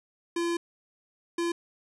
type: tone bursts at uneven times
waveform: square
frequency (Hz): 341.2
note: F4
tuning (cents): -40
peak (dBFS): -27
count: 2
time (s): 0.36-0.57 / 1.38-1.52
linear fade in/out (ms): 5
effects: resampled to 24000 Hz + 9-bit